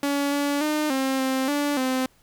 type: tone with pitch steps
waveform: sawtooth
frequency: 283.2 / 285.9 / 303.6 / 266.2 / 263.3 / 289.5 / 259 Hz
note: C#4 / D4 / D#4 / C4 / C4 / D4 / C4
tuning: +37 / -46 / -42 / +30 / +11 / -25 / -17 cents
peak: -18 dBFS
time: 0.03-2.06 s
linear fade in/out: 2 ms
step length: 290 ms
effects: pink hiss -60 dBFS RMS until 2.22 s